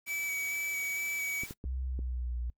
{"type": "tone with vibrato", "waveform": "square", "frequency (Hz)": 2285, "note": "D7", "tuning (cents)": -48, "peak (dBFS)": -33, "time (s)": [0.06, 1.47], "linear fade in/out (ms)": 50, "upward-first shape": "square", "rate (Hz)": 2.2, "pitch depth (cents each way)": 12}
{"type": "noise", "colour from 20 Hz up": "white", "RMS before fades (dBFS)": -48, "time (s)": [0.06, 1.54], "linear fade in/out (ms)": 20}
{"type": "clicks", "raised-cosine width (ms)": 3, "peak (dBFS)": -29, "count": 4, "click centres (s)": [1.435, 1.509, 1.641, 1.991]}
{"type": "tone with pitch glide", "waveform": "sine", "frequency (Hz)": [64.5, 59.83], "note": ["C2", "A#1"], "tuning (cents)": [-24, 46], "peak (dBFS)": -32, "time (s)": [1.65, 2.5], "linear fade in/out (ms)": 0, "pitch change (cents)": -130, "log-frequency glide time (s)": [1.84, 2.39]}
{"effects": ["noise-tail reverb RT60 0.1 s tail -24 dB re dry"]}